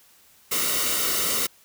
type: noise with comb filter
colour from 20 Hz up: white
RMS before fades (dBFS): -24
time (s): 0.51-1.47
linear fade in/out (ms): 10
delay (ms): 1.2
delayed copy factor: -0.65
effects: white hiss -56 dBFS RMS until 1.64 s